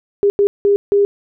sine tone bursts at uneven times, 404 Hz, G#4, 48 cents flat, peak -9 dBFS, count 4, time 0.23-0.3 / 0.39-0.47 / 0.65-0.76 / 0.92-1.05 s, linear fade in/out 0 ms, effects none

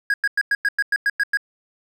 triangle tone bursts, 1645 Hz, G#6, 17 cents flat, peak -14 dBFS, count 10, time 0.1-1.372 s, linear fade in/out 2 ms, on 39 ms, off 98 ms, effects none

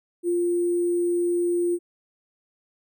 sine tone with sample-and-hold, 349.2 Hz, F4, in tune, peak -20 dBFS, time 0.23-1.79 s, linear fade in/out 50 ms, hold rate 8820 Hz, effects none

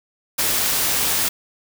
white noise, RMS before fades -20 dBFS, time 0.38-1.29 s, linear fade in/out 10 ms, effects none

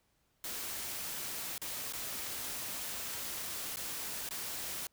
white noise with dropouts, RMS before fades -40 dBFS, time 0.44-4.87 s, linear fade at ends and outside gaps 2 ms, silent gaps 1.58-1.616 / 1.925-1.934 / 3.76-3.769 / 4.29-4.308 s, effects pink hiss -75 dBFS RMS until 4.92 s

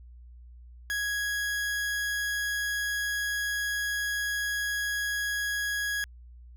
40% pulse tone, 1661.2 Hz, G#6, in tune, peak -27 dBFS, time 0.9-6.04 s, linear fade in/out 0 ms, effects added 60 Hz sine -46 dBFS peak until 6.56 s

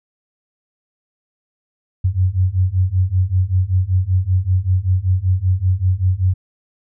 sine beating tone pair, 90.1 / 95.3 Hz, F#2 / G2, -45 / -48 cents, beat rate 5.2 Hz, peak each -17 / -16 dBFS, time 2.04-6.34 s, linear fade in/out 10 ms, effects none

